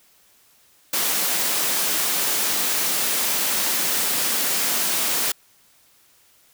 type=high-pass noise; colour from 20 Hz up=white; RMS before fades=-22 dBFS; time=0.93-5.32 s; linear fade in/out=5 ms; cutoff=160 Hz; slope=24 dB/octave; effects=white hiss -57 dBFS RMS until 6.53 s